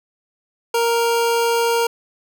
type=tone; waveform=25% pulse; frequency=466.2 Hz; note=A#4; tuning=in tune; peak=-12 dBFS; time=0.74-1.87 s; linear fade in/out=5 ms; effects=none